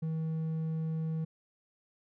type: tone with hard clipping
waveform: sine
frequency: 160 Hz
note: D#3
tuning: 49 cents sharp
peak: -32 dBFS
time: 0.02-1.25 s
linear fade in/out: 10 ms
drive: 3 dB
effects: none